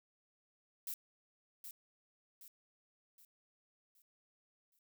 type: noise with echo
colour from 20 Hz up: violet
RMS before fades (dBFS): -42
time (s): 0.87-0.94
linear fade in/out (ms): 2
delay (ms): 770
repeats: 5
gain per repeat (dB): -7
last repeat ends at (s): 4.79
effects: none